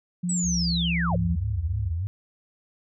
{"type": "tone with pitch glide", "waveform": "sine", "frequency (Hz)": [177.1, 170.77], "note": ["F3", "F3"], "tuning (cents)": [24, -39], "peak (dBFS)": -24, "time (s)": [0.23, 1.36], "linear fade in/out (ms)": 10, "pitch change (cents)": -63, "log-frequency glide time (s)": [0.39, 0.71]}
{"type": "linear sweep", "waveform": "sine", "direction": "down", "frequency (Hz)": [8060, 454], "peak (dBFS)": -26, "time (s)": [0.29, 1.16], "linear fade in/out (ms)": 5}
{"type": "tone", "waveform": "sine", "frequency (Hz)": 69.3, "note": "C#2", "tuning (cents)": 0, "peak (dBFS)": -29, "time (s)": [0.42, 1.95], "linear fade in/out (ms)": 50}
{"type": "tone with vibrato", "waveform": "sine", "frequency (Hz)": 93.5, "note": "F#2", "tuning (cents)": 19, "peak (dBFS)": -25, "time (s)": [1.11, 2.07], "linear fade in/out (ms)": 0, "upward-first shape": "sine", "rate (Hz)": 3.3, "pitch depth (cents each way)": 220}
{"effects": []}